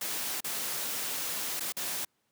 white noise with dropouts, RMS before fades -34 dBFS, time 0.01-2.05 s, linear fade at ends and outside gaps 5 ms, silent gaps 0.406-0.443 / 1.597-1.605 / 1.723-1.767 s, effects pink hiss -75 dBFS RMS until 2.31 s + high-pass 150 Hz 12 dB/octave

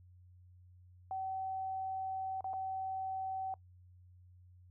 sine tone with dropouts, 763 Hz, G5, 47 cents flat, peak -36 dBFS, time 1.11-3.54 s, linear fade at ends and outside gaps 1 ms, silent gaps 2.408-2.443 / 2.533-2.537 s, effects noise-tail reverb RT60 0.1 s tail -23 dB re dry + added 90 Hz sine -57 dBFS peak until 4.7 s

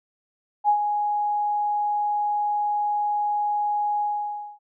sine tone with ADSR envelope, 831 Hz, G#5, 1 cent sharp, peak -14 dBFS, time 0.64-4.59 s, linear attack 47 ms, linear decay 85 ms, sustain -7 dB, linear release 580 ms, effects none

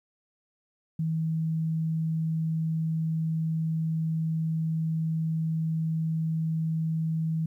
sine tone, 160.6 Hz, E3, 45 cents flat, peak -25 dBFS, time 0.99-7.46 s, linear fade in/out 5 ms, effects 11-bit

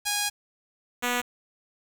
5% pulse tone pair in turn, 823 / 244.7 Hz, G#5 / B3, -16 / -16 cents, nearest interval octave + major sixth, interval 2100 cents, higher first, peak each -13 dBFS, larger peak neither, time 0.05-0.3 / 1.02-1.22 s, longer first, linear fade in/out 20 ms, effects 8-bit

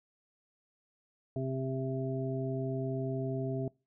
harmonic tone, 132.1 Hz, C3, 17 cents sharp, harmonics 1 / 2 / 3 / 5, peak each -34 / -38 / -38 / -40 dBFS, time 1.36-3.68 s, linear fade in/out 2 ms, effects noise-tail reverb RT60 0.3 s tail -25 dB re dry

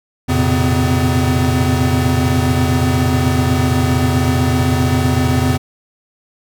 square tone cluster, 86.9 / 111 / 120 / 135.7 / 253 Hz, F2 / A2 / B2 / C#3 / B3, -8 / +16 / -49 / -36 / +42 cents, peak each -18 / -24 / -22 / -19 / -18 dBFS, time 0.28-5.58 s, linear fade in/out 20 ms, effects none

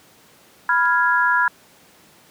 sine chord, F diminished, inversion second, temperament equal, 987.8 / 1396.9 / 1661.2 Hz, Cb6 / F6 / Ab6, 0 / 0 / 0 cents, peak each -19 dBFS, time 0.69-1.48 s, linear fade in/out 2 ms
clicks, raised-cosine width 0.2 ms, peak -36 / -27 dBFS, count 2, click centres 0.846 / 0.856 s
effects pink hiss -51 dBFS RMS until 2.3 s + high-pass 150 Hz 12 dB/octave

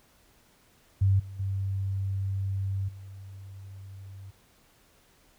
sine tone with level steps, 97.2 Hz, G2, 14 cents flat, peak -19 / -38 / -27 / -41 dBFS, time 1.01-4.31 s, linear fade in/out 10 ms, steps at 1.19 / 1.39 / 2.88 s, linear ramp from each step 10 ms, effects pink hiss -62 dBFS RMS until 5.38 s

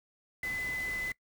sine tone in noise, 2015 Hz, B6, 34 cents sharp, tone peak -33 dBFS, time 0.43-1.12 s, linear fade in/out 2 ms, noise pink, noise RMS -45 dBFS, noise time 0.43-1.12 s, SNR +9 dB, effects noise-tail reverb RT60 0.1 s tail -21 dB re dry

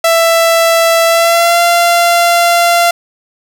sawtooth tone with pitch glide, 664 to 689 Hz, E5 to F5, +12 to -24 cents, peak -3 dBFS, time 0.04-2.91 s, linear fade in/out 5 ms, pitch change +64 cents, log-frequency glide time 1.06-1.61 s, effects none

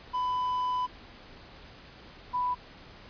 triangle / sine tone pair in turn, 1000 / 991.9 Hz, B5 / B5, +21 / +7 cents, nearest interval unison, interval 14 cents, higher first, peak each -25 / -26 dBFS, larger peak first, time 0.13-0.87 / 2.33-2.55 s, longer first, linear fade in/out 20 ms, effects pink hiss -50 dBFS RMS until 3.09 s + resampled to 11025 Hz

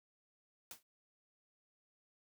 white noise with exponential decay, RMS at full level -45 dBFS, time 0.71-0.83 s, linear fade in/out 2 ms, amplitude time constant 26 ms, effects none

